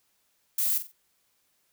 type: noise with echo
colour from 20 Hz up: violet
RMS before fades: -26 dBFS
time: 0.58-0.78 s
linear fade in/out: 5 ms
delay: 46 ms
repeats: 3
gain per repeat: -10 dB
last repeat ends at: 0.918 s
effects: white hiss -71 dBFS RMS until 1.72 s